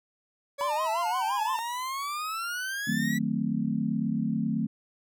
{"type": "exponential sweep", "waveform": "40% pulse", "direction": "up", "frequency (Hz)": [560, 1975.5], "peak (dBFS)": -30, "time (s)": [0.58, 3.19], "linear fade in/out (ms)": 20}
{"type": "tone with vibrato", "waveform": "triangle", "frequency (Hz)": 955, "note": "A#5", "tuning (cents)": 42, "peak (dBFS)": -25, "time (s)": [0.61, 1.59], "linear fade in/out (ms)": 0, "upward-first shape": "sine", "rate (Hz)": 5.8, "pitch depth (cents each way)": 180}
{"type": "chord", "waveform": "sine", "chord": "D# diminished seventh", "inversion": "none", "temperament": "equal with one note detuned", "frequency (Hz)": [155.56, 185, 223.2, 261.6], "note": ["D#3", "F#3", "A3", "C4"], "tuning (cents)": [0, 0, 25, 0], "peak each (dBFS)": [-33, -32, -28, -33], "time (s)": [2.87, 4.67], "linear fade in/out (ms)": 10}
{"effects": []}